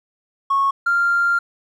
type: tone pair in turn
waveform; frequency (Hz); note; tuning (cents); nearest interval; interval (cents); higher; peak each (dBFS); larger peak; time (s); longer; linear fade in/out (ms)
triangle; 1100 / 1391.9; C#6 / F6; -14 / -6; major third; 408; second; -11; neither; 0.5-0.71 / 0.86-1.39; second; 10
effects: tanh soft clip ceiling -12 dBFS